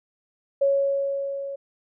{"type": "tone with level ramp", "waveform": "sine", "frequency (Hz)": 554.4, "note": "C#5", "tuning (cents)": 0, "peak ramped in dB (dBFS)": [-16, -30], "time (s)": [0.61, 1.56], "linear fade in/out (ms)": 10, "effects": []}